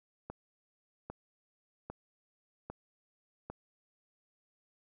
click train, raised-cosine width 1 ms, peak -27 dBFS, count 5, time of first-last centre 0.3-3.5 s, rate 1.25 Hz, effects none

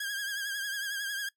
sawtooth tone with vibrato, 1627 Hz, G#6, 36 cents flat, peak -29 dBFS, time 0-1.29 s, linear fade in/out 5 ms, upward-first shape triangle, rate 11 Hz, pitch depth 65 cents each way, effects noise-tail reverb RT60 0.1 s tail -20 dB re dry

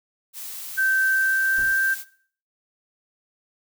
blue noise, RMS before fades -35 dBFS, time 0.33-2.05 s, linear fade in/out 50 ms
sine tone with pitch glide, 1553 to 1571 Hz, G6 to G6, -17 to +3 cents, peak -18 dBFS, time 0.77-1.95 s, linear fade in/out 20 ms, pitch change +20 cents, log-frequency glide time 1.03-1.75 s
brown noise with exponential decay, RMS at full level -32 dBFS, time 1.58-1.85 s, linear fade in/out 5 ms, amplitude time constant 58 ms
effects noise-tail reverb RT60 0.5 s tail -18 dB re dry

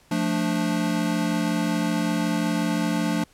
square chord, D minor, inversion first, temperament equal, 174.61 / 220 / 293.7 Hz, F3 / A3 / D4, 0 / 0 / 0 cents, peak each -27 dBFS, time 0.11-3.24 s, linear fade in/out 5 ms, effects pink hiss -57 dBFS RMS until 3.33 s + low-pass 12000 Hz 12 dB/octave

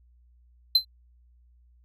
triangle tone with exponential decay, 4083 Hz, C8, 43 cents flat, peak -11 dBFS, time 0.75-0.85 s, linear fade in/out 5 ms, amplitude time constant 21 ms, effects added 60 Hz sine -56 dBFS peak until 1.84 s

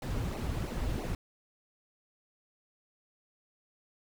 brown noise with flanger, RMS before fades -34 dBFS, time 0.02-1.15 s, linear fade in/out 2 ms, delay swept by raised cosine 0.59 to 5.79 ms, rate 3 Hz, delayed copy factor -0.75, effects none

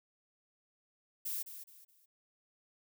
violet noise with echo, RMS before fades -38 dBFS, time 1.25-1.43 s, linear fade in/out 10 ms, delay 210 ms, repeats 3, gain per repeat -10 dB, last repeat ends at 2.06 s, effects none

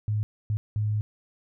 sine tone bursts at uneven times, 106.1 Hz, G#2, 38 cents sharp, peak -23 dBFS, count 3, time 0.08-0.23 / 0.5-0.57 / 0.76-1.01 s, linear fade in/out 0 ms, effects none

